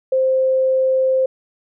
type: tone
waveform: sine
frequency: 523.3 Hz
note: C5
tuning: in tune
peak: -13 dBFS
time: 0.12-1.26 s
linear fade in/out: 5 ms
effects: none